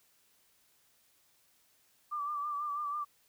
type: tone with vibrato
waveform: sine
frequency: 1174.7 Hz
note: D6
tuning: in tune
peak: -33 dBFS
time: 2.11-3.05 s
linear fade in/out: 20 ms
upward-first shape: sine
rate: 6.1 Hz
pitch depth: 45 cents each way
effects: white hiss -69 dBFS RMS until 3.28 s